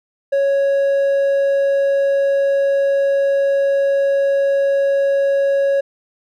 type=tone with hard clipping; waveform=sine; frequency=554 Hz; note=C#5; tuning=1 cent flat; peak=-14 dBFS; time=0.32-5.81 s; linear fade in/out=10 ms; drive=3 dB; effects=none